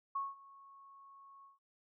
sine tone with ADSR envelope, 1101 Hz, C#6, 12 cents flat, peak -33 dBFS, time 0.15-1.59 s, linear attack 8 ms, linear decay 190 ms, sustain -22 dB, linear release 150 ms, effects none

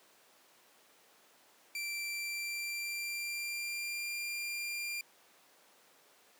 sawtooth tone with pitch glide, 2349 to 2390 Hz, D7 to D7, 0 to +30 cents, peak -33 dBFS, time 1.75-5.01 s, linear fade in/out 2 ms, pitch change +30 cents, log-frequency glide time 2.11-4.12 s, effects pink hiss -63 dBFS RMS until 6.39 s + high-pass 400 Hz 12 dB/octave

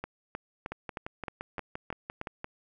two click trains, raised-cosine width 0.5 ms, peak -20 / -21 dBFS, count 8 / 11, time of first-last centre 0.04-2.214 / 0.72-2.444 s, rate 3.22 / 5.8 Hz, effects none

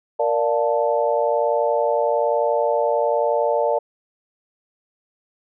sine chord, Bb major seventh, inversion none, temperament equal, 466.2 / 587.3 / 698.5 / 880 Hz, Bb4 / D5 / F5 / A5, 0 / 0 / 0 / 0 cents, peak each -22 / -20 / -25 / -24 dBFS, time 0.19-3.79 s, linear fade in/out 10 ms, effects none

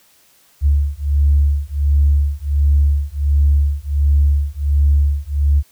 sine beating tone pair, 71.2 / 72.6 Hz, C#2 / D2, +47 / -19 cents, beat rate 1.4 Hz, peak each -14 dBFS, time 0.61-5.63 s, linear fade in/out 50 ms, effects tanh soft clip ceiling -4 dBFS + white hiss -53 dBFS RMS until 5.71 s

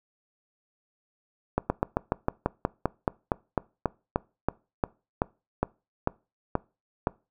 slowing click train, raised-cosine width 1 ms, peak -9 dBFS, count 21, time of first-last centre 1.58-7.071 s, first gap 120 ms, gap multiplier 1.08, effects noise-tail reverb RT60 0.3 s tail -23 dB re dry

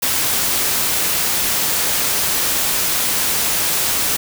white noise, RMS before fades -18 dBFS, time 0.02-4.17 s, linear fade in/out 10 ms, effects none

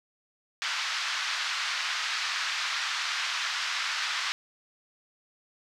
pink band-pass noise, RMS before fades -31 dBFS, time 0.62-4.32 s, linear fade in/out 0 ms, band 1200 to 5500 Hz, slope 24 dB/octave, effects none

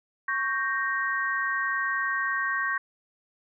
sine chord, G diminished, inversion second, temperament equal, 1108.7 / 1568 / 1864.7 Hz, Db6 / G6 / Bb6, 0 / 0 / 0 cents, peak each -30 / -29 / -29 dBFS, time 0.28-2.78 s, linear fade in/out 5 ms, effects none

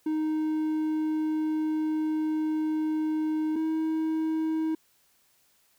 triangle tone pair in turn, 311.1 / 317.6 Hz, D#4 / D#4, 0 / +36 cents, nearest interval unison, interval 36 cents, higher second, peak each -23 dBFS, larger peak neither, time 0.06-3.56 / 3.56-4.75 s, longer first, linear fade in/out 5 ms, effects white hiss -66 dBFS RMS until 5.78 s

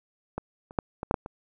clicks, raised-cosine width 1 ms, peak -17 / -30 / -10 / -18 / -8 / -10 / -23 dBFS, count 7, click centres 0.38 / 0.709 / 0.788 / 1.031 / 1.111 / 1.142 / 1.261 s, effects none

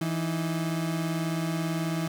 35% pulse tone pair together, 164.81 / 311.3 Hz, E3 / D#4, 0 / +1 cents, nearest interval major seventh, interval 1101 cents, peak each -26 / -33 dBFS, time 0.01-2.08 s, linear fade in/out 5 ms, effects none

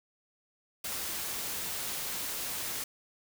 white noise, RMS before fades -36 dBFS, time 0.84-2.84 s, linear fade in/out 5 ms, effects none

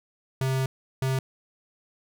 square tone bursts at uneven times, 132.2 Hz, C3, 18 cents sharp, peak -24 dBFS, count 2, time 0.41-0.66 / 1.02-1.19 s, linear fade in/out 2 ms, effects none

